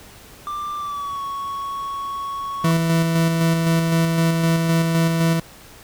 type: tone with pitch glide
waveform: triangle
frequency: 1183 to 1110.2 Hz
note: D6 to C#6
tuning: +12 to +2 cents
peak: -23 dBFS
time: 0.47-2.71 s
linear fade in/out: 0 ms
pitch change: -110 cents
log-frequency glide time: 0.77-1.21 s
type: tone with tremolo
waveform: 40% pulse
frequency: 164.81 Hz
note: E3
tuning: in tune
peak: -14 dBFS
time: 2.64-5.4 s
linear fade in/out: 5 ms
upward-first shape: square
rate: 3.9 Hz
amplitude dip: 30%
effects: pink hiss -44 dBFS RMS until 5.83 s